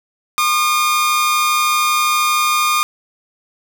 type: tone pair together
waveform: sawtooth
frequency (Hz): 1082.4 / 1215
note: C#6 / D#6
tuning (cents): -42 / -42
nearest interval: major second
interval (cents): 200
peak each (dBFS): -20 / -10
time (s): 0.38-2.83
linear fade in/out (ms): 0
effects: none